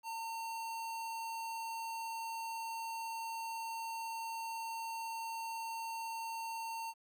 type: tone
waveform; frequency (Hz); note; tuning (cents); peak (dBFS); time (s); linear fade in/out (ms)
square; 909; A#5; -44; -40; 0.03-6.94; 50
effects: 12-bit